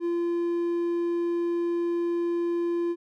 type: tone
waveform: triangle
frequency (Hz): 343.4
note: F4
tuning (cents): -29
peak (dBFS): -22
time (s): 0-2.96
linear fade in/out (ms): 50
effects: none